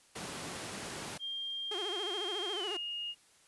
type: high-pass noise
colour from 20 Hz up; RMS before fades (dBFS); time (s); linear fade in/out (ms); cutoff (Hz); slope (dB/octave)
pink; -42; 0.15-1.18; 10; 140; 12
type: tone with pitch glide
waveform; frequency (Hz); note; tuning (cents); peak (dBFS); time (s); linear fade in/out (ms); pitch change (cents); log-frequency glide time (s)
sine; 3200 to 2851; G7 to F7; +35 to +35; -36; 1.19-3.15; 50; -200; 2.53-2.7
type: tone with vibrato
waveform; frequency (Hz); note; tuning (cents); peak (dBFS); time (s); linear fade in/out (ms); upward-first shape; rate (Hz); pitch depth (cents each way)
sawtooth; 386.5; G4; -24; -34; 1.71-2.77; 5; sine; 14; 190
effects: white hiss -64 dBFS RMS until 3.47 s + resampled to 24000 Hz